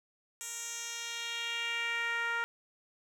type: tone with band-pass filter sweep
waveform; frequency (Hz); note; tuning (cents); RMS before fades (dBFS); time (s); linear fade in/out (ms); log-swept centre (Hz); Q
10% pulse; 466.6; A#4; +2; -36; 0.41-2.44; 0; 8400 to 1400; 1.9
effects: none